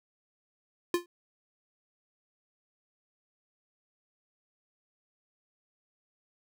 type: tone with exponential decay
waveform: square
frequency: 349.2 Hz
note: F4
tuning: in tune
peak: -22 dBFS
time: 0.94-1.06 s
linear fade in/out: 2 ms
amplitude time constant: 26 ms
effects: none